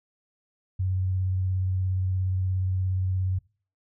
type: tone with vibrato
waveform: sine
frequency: 93.3 Hz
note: F#2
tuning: 15 cents sharp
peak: -23 dBFS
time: 0.79-3.39 s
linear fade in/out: 10 ms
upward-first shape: sine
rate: 17 Hz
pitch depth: 18 cents each way
effects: noise-tail reverb RT60 0.4 s tail -23 dB re dry